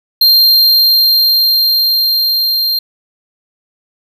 square tone with level ramp, 4186 Hz, C8, in tune, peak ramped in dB -5 to -12 dBFS, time 0.21-2.79 s, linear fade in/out 5 ms, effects none

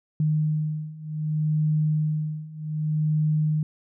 sine beating tone pair, 153.3 / 153.95 Hz, D#3 / D#3, -25 / -18 cents, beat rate 0.65 Hz, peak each -26 / -24 dBFS, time 0.2-3.63 s, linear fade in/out 2 ms, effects none

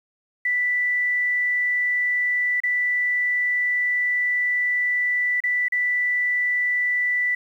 sine tone with dropouts, 1975 Hz, B6, in tune, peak -19 dBFS, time 0.45-7.35 s, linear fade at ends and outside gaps 5 ms, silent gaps 2.603-2.635 / 5.404-5.437 / 5.684-5.721 s, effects 9-bit

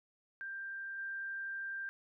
sine tone with level steps, 1583 Hz, G6, 17 cents sharp, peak -40 / -38 dBFS, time 0.41-1.89 s, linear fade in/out 0 ms, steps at 0.98 s, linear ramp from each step 5 ms, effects none

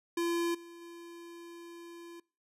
square tone with level steps, 341 Hz, F4, 41 cents flat, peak -30 / -49 / -47 dBFS, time 0.17-2.2 s, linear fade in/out 5 ms, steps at 0.54 / 0.81 s, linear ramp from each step 10 ms, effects noise-tail reverb RT60 0.4 s tail -25 dB re dry + resampled to 32000 Hz

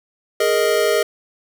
square chord, Ab suspended second, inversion none, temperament equal, 415.3 / 466.2 / 622.3 Hz, Ab4 / Bb4 / Eb5, 0 / 0 / 0 cents, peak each -20 dBFS, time 0.4-1.03 s, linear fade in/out 5 ms, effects none

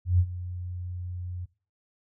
sine tone with ADSR envelope, 89.5 Hz, F2, 43 cents sharp, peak -16 dBFS, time 0.05-1.46 s, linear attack 140 ms, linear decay 63 ms, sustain -16 dB, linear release 18 ms, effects noise-tail reverb RT60 0.4 s tail -21 dB re dry

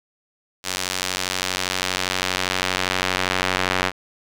square tone with band-pass filter sweep, 46.25 Hz, F#1, in tune, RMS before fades -24 dBFS, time 0.63-3.92 s, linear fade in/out 50 ms, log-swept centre 6000 to 2100 Hz, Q 0.72, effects none

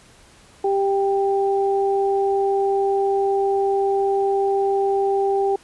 sine tone pair together, 393.8 / 788.4 Hz, G4 / G5, +8 / +10 cents, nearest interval octave, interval 1202 cents, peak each -18 / -22 dBFS, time 0.64-5.56 s, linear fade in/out 5 ms, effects pink hiss -50 dBFS RMS until 5.63 s + resampled to 24000 Hz

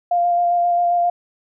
sine tone with vibrato, 698.5 Hz, F5, in tune, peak -14 dBFS, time 0.11-1.1 s, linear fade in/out 5 ms, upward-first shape square, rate 7.5 Hz, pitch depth 11 cents each way, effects none

